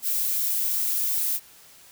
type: noise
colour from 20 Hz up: violet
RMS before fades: -25 dBFS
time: 0.02-1.4 s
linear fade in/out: 50 ms
effects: white hiss -51 dBFS RMS until 1.91 s

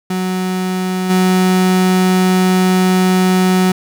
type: tone with level steps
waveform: 35% pulse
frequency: 185 Hz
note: F#3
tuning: in tune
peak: -14 / -8 dBFS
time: 0.1-3.72 s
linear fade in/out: 5 ms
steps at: 1.09 s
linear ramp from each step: 20 ms
effects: none

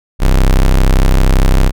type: tone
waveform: 40% pulse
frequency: 32.57 Hz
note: C1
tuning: 7 cents flat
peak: -5 dBFS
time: 0.19-1.72 s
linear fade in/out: 50 ms
effects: none

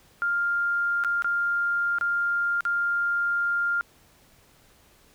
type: tone with dropouts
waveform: sine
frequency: 1400 Hz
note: F6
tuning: 4 cents sharp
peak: -22 dBFS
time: 0.22-3.81 s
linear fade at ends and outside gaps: 0 ms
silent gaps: 1.038-1.047 / 1.222-1.245 / 1.985-2.011 / 2.607-2.652 s
effects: pink hiss -58 dBFS RMS until 5.14 s

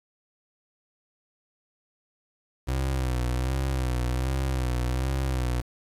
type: tone with vibrato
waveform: 30% pulse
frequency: 63.8 Hz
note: C2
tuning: 43 cents flat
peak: -22 dBFS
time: 2.67-5.62 s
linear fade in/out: 20 ms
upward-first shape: sine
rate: 1.3 Hz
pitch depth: 77 cents each way
effects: resampled to 32000 Hz + 8-bit

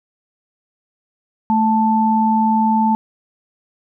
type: tone pair together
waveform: sine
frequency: 220.3 / 880 Hz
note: A3 / A5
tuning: +2 / 0 cents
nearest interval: 2 octaves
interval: 2398 cents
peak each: -15 dBFS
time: 1.5-2.95 s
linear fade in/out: 0 ms
effects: none

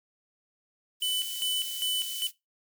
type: high-pass noise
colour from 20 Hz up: white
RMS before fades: -38 dBFS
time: 1-2.32 s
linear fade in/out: 50 ms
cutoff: 4300 Hz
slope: 12 dB/octave
type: tone with tremolo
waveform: square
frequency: 3000 Hz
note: F#7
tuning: 23 cents sharp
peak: -27 dBFS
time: 1.02-2.27 s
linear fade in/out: 2 ms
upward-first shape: square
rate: 2.5 Hz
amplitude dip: 65%
effects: noise-tail reverb RT60 0.2 s tail -19 dB re dry

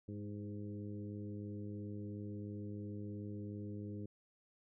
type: harmonic tone with a mistuned harmonic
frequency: 102.9 Hz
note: G#2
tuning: 16 cents flat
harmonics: 1 / 2 / 3 / 4 / 5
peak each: -45 / -47 / -49 / -53 / -59 dBFS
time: 0.08-4.06 s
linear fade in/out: 5 ms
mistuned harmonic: 3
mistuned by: +21 cents
effects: none

